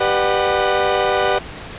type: chord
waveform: 30% pulse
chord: G major seventh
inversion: none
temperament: equal with one note detuned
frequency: 392 / 493.9 / 599 / 740 Hz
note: G4 / B4 / D5 / F#5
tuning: 0 / 0 / +34 / 0 cents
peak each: -18 dBFS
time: 0-1.39 s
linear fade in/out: 10 ms
effects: pink hiss -33 dBFS RMS until 1.78 s + resampled to 8000 Hz